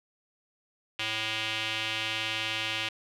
square tone with band-pass filter, 110.2 Hz, A2, 3 cents sharp, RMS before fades -32 dBFS, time 0.99-2.89 s, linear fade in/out 5 ms, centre 2900 Hz, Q 2.9, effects none

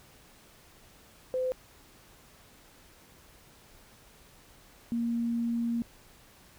sine tone pair in turn, 512 / 233.9 Hz, C5 / A#3, -38 / +6 cents, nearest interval octave + major second, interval 1356 cents, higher first, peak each -27 dBFS, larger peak neither, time 1.34-1.52 / 4.92-5.82 s, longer second, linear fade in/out 0 ms, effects pink hiss -57 dBFS RMS until 6.58 s

